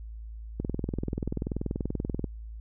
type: click train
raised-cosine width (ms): 3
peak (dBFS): -17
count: 35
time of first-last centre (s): 0.6-2.243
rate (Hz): 20.7
effects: added 55 Hz sine -38 dBFS peak until 2.6 s